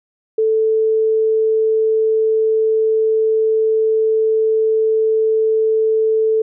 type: tone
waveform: sine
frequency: 440 Hz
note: A4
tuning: in tune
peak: -12 dBFS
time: 0.38-6.42 s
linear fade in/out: 5 ms
effects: none